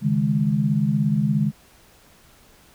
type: chord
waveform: sine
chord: C# suspended second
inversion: none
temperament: equal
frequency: 138.59 / 155.56 / 207.7 Hz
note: C#3 / D#3 / G#3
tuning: 0 / 0 / 0 cents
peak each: -23 / -22 / -21 dBFS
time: 0.01-1.52 s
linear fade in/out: 50 ms
effects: pink hiss -53 dBFS RMS until 2.74 s